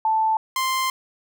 sine / sawtooth tone pair in turn, 880 / 1046.5 Hz, A5 / C6, 0 / 0 cents, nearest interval minor third, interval 300 cents, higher second, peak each -17 dBFS, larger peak neither, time 0.05-0.37 / 0.56-0.9 s, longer second, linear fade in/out 2 ms, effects none

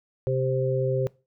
harmonic tone, 130.81 Hz, C3, in tune, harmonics 1 / 3 / 4, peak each -25 / -28 / -27 dBFS, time 0.27-1.07 s, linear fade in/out 0 ms, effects noise-tail reverb RT60 0.3 s tail -22 dB re dry

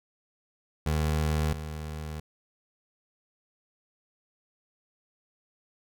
25% pulse tone pair in turn, 77 / 77 Hz, D#2 / D#2, -17 / -17 cents, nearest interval unison, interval 0 cents, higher neither, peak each -21 / -31 dBFS, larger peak first, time 0.86-1.53 / 1.53-2.2 s, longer neither, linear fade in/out 5 ms, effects none

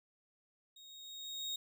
35% pulse tone with level ramp, 3749 Hz, A#7, 9 cents sharp, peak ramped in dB -53 to -34 dBFS, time 0.76-1.56 s, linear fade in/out 5 ms, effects none

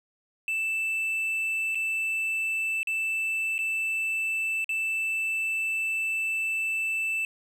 triangle tone with dropouts, 2647 Hz, E7, 7 cents sharp, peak -24 dBFS, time 0.48-7.25 s, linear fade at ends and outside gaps 1 ms, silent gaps 1.748-1.754 / 2.831-2.872 / 3.581-3.589 / 4.644-4.692 s, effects none

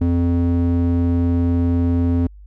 square tone with band-pass filter, 86 Hz, F2, 26 cents flat, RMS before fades -17 dBFS, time 0.01-2.27 s, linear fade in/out 5 ms, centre 190 Hz, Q 3.7, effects added 50 Hz sine -38 dBFS peak until 2.46 s

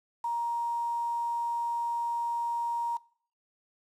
sine tone with quantisation, 940 Hz, A#5, 14 cents sharp, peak -28 dBFS, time 0.24-2.97 s, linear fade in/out 5 ms, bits 8, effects noise-tail reverb RT60 0.5 s tail -21 dB re dry + low-pass 9000 Hz 12 dB/octave

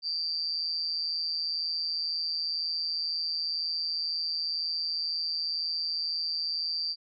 sine tone with amplitude modulation, 4699 Hz, D8, in tune, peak -25 dBFS, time 0.02-6.96 s, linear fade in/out 50 ms, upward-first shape sine, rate 162 Hz, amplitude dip 80%, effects none

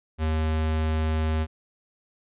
square tone, 78.7 Hz, D#2, 20 cents sharp, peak -23 dBFS, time 0.18-1.47 s, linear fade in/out 50 ms, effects resampled to 8000 Hz

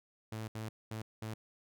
sawtooth tone bursts at uneven times, 110 Hz, A2, in tune, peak -35 dBFS, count 4, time 0.32-0.48 / 0.55-0.69 / 0.91-1.02 / 1.22-1.34 s, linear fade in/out 5 ms, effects none

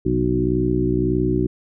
harmonic tone with a mistuned harmonic, 61.74 Hz, B1, in tune, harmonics 1 / 2 / 3 / 4 / 5 / 6, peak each -26 / -24 / -26 / -27 / -22 / -22 dBFS, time 0.05-1.47 s, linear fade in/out 10 ms, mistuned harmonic 2, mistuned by +61 cents, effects none

